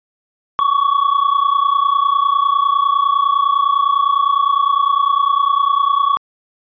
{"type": "tone pair together", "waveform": "triangle", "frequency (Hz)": [1108.7, 1138.6], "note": ["C#6", "C#6"], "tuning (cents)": [0, 46], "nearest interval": "unison", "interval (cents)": 46, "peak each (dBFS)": -13, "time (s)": [0.59, 6.17], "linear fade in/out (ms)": 0, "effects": ["resampled to 11025 Hz"]}